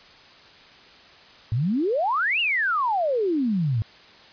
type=exponential two-way sweep; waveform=sine; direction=up then down; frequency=103.83 to 2900 to 103.83 Hz; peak=-20 dBFS; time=1.52-3.82 s; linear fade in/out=0 ms; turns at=2.4 s; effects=white hiss -49 dBFS RMS until 4.32 s + resampled to 11025 Hz